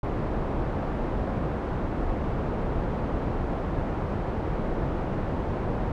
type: low-pass noise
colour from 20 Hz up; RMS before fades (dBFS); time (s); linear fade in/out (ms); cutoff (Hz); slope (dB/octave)
pink; -28; 0.03-5.92; 2; 860; 12
effects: none